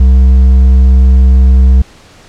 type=tone with hard clipping; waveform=triangle; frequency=64.7 Hz; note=C2; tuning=19 cents flat; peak=-3 dBFS; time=0-1.82 s; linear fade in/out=5 ms; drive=7 dB; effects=pink hiss -39 dBFS RMS until 2.28 s + low-pass 7000 Hz 12 dB/octave